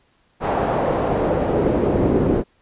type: noise with band-pass filter sweep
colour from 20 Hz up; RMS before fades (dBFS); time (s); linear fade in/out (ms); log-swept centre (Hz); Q
brown; -19; 0.4-2.44; 50; 800 to 330; 1.5
effects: pink hiss -61 dBFS RMS until 2.61 s + resampled to 8000 Hz